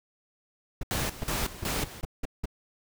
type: noise bursts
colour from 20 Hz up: brown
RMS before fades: -29 dBFS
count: 9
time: 0.81-2.457 s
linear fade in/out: 5 ms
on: 23 ms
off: 180 ms
type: noise with tremolo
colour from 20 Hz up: pink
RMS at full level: -30 dBFS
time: 0.91-2.01 s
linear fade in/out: 0 ms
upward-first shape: square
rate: 2.7 Hz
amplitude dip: 80%
effects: none